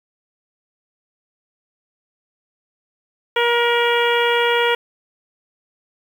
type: harmonic tone with a mistuned harmonic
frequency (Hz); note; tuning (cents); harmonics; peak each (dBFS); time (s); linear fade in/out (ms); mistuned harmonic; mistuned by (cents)
474.7; A#4; +31; 1 / 2 / 3 / 4 / 5 / 6 / 7; -18 / -21 / -23 / -24 / -25 / -26 / -26; 3.36-4.75; 5; 5; -25
effects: 7-bit